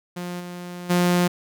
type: tone with level steps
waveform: sawtooth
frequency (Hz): 177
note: F3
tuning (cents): +23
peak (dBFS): -25 / -29 / -13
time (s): 0.16-1.28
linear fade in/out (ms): 10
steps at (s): 0.39 / 0.89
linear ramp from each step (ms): 20
effects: none

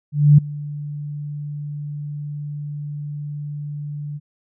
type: tone with ADSR envelope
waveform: sine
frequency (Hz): 146.83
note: D3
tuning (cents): 0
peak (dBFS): -5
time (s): 0.12-4.2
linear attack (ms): 260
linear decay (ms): 8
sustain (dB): -21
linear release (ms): 38
effects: none

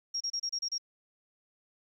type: tone bursts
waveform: sine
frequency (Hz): 5590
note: F8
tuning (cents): +1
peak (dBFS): -30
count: 7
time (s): 0.14-0.782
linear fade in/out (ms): 10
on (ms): 66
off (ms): 30
effects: 11-bit

